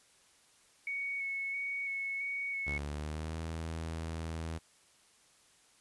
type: tone with vibrato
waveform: sine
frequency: 2217 Hz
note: C#7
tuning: in tune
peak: -34 dBFS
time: 0.87-2.78 s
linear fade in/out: 2 ms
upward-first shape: square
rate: 1.5 Hz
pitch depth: 13 cents each way
type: tone with pitch glide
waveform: sawtooth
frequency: 72 to 81.29 Hz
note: D2 to E2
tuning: -34 to -24 cents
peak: -33 dBFS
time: 2.66-4.59 s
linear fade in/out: 20 ms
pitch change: +210 cents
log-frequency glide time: 2.81-3.39 s
effects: white hiss -65 dBFS RMS until 5.8 s + resampled to 24000 Hz